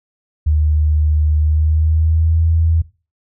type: tone with pitch glide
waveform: sine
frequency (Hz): 76.2 to 81.67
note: D#2 to E2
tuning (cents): -36 to -16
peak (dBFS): -11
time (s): 0.46-2.82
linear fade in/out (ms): 10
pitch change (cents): +120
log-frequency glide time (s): 1.38-2.41
effects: noise-tail reverb RT60 0.3 s tail -17 dB re dry